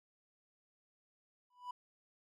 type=tone with exponential growth; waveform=triangle; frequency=987.8 Hz; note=B5; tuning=in tune; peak=-36 dBFS; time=1.5-1.71 s; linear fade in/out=5 ms; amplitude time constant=45 ms; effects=none